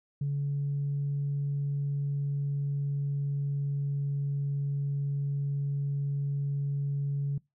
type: tone with pitch glide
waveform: sine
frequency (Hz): 141.9 to 141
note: C#3 to C#3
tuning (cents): +41 to +30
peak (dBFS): -26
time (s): 0.21-7.38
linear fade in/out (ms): 5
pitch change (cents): -11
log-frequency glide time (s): 1.26-4.37
effects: noise-tail reverb RT60 0.2 s tail -24 dB re dry + tanh soft clip ceiling -24 dBFS